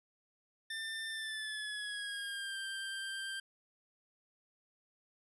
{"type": "tone with pitch glide", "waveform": "25% pulse", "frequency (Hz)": [1791, 1577.3], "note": ["A6", "G6"], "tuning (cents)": [30, 10], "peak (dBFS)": -35, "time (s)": [0.7, 3.4], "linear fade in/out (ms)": 5, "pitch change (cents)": -220, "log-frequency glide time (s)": [1.1, 2.58], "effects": ["resampled to 24000 Hz"]}